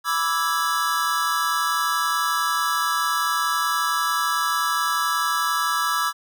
square chord, E dominant seventh, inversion second, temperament equal with one note detuned, 987.8 / 1167.2 / 1318.5 / 1661.2 Hz, B5 / D6 / E6 / G#6, 0 / -11 / 0 / 0 cents, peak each -30 / -26 / -25 / -28 dBFS, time 0.04-6.13 s, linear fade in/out 50 ms, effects none

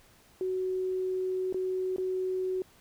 sine tone with dropouts, 372.4 Hz, F#4, 11 cents sharp, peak -28 dBFS, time 0.41-2.62 s, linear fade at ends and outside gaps 1 ms, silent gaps 1.526-1.544 / 1.962-1.982 s, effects pink hiss -60 dBFS RMS until 2.8 s

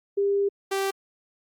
sine / sawtooth tone pair in turn, 400 / 390 Hz, G4 / G4, +35 / -9 cents, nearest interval unison, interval 44 cents, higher first, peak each -20 dBFS, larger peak neither, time 0.17-0.49 / 0.71-0.91 s, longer first, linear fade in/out 10 ms, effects Opus 32 kbps

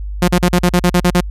sawtooth tone bursts, 177.7 Hz, F3, 30 cents sharp, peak -5 dBFS, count 10, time 0.22-1.207 s, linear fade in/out 5 ms, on 60 ms, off 43 ms, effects added 50 Hz sine -21 dBFS peak until 1.3 s + resampled to 32000 Hz

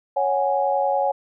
sine chord, C# suspended fourth, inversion none, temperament equal, 554.4 / 740 / 830.6 Hz, C#5 / F#5 / G#5, 0 / 0 / 0 cents, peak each -22 / -24 / -22 dBFS, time 0.16-1.12 s, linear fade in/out 10 ms, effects none

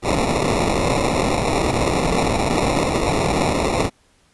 white noise with sample-and-hold, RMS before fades -19 dBFS, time 0.02-3.9 s, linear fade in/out 50 ms, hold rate 1575 Hz, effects pink hiss -58 dBFS RMS until 4.33 s + resampled to 24000 Hz

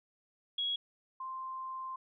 sine tone pair in turn, 3322 / 1046.4 Hz, G#7 / C6, 0 / 0 cents, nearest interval octave + minor sixth, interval 2000 cents, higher first, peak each -31 / -38 dBFS, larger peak first, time 0.58-0.76 / 1.2-1.96 s, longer second, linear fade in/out 5 ms, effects none

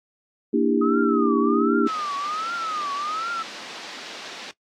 sine chord, E half-diminished seventh, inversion second, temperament equal with one note detuned, 233.1 / 293.7 / 329.6 / 398.6 Hz, Bb3 / D4 / E4 / G4, 0 / 0 / 0 / +29 cents, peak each -22 / -22 / -24 / -23 dBFS, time 0.53-1.88 s, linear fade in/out 10 ms
sine tone with vibrato, 1250 Hz, D#6, 8 cents sharp, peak -25 dBFS, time 0.81-3.43 s, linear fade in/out 10 ms, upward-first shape triangle, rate 1.3 Hz, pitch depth 200 cents each way
white band-pass noise, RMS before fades -38 dBFS, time 1.87-4.51 s, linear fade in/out 0 ms, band 210 to 4800 Hz, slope 24 dB/octave
effects noise-tail reverb RT60 0.1 s tail -21 dB re dry + AAC 64 kbps

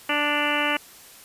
harmonic tone with a mistuned harmonic, 293.7 Hz, D4, in tune, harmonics 1 / 2 / 3 / 4 / 5 / 6 / 7 / 8 / 9 / 10, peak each -30 / -30 / -30 / -30 / -30 / -30 / -30 / -30 / -30 / -30 dBFS, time 0.09-0.77 s, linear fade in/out 5 ms, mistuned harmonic 9, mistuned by +28 cents, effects white hiss -47 dBFS RMS until 1.24 s + resampled to 32000 Hz

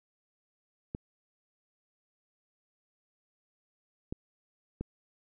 clicks, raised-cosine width 3 ms, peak -22 dBFS, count 3, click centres 0.949 / 4.125 / 4.81 s, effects none

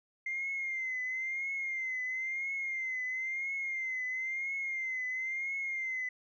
sine tone with vibrato, 2093 Hz, C7, in tune, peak -32 dBFS, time 0.26-6.09 s, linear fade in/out 5 ms, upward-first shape triangle, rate 0.99 Hz, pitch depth 76 cents each way, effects tanh soft clip ceiling -28 dBFS

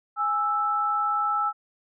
sine tone pair together, 828.8 / 1318.5 Hz, G#5 / E6, -4 / 0 cents, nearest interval minor sixth, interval 804 cents, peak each -28 / -23 dBFS, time 0.16-1.53 s, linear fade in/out 50 ms, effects none

